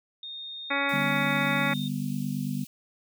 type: tone with pitch glide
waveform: sine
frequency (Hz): 3679 to 3658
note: A#7 to A#7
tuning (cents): -24 to -33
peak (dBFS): -36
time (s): 0.23-1.88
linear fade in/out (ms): 2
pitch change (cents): -9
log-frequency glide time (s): 0.58-1.18
type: harmonic tone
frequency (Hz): 280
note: C#4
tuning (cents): +18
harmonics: 1 / 2 / 3 / 4 / 5 / 6 / 7 / 8 / 9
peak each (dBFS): -34 / -34 / -34 / -34 / -32 / -35 / -31 / -32 / -36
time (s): 0.7-1.74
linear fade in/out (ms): 10
type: high-pass noise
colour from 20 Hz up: white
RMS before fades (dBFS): -48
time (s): 0.89-2.67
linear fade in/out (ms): 2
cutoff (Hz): 2400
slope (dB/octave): 96
type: chord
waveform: sine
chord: G major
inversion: second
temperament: just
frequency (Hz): 147 / 196 / 245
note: D3 / G3 / B3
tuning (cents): +2 / 0 / -14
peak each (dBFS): -32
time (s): 0.92-2.65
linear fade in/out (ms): 20
effects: none